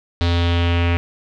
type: tone with low-pass filter sweep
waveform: square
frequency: 85.9 Hz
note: F2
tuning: 28 cents flat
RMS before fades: -17 dBFS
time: 0.21-0.97 s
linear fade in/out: 0 ms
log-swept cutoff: 4000 to 2500 Hz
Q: 3.4
effects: none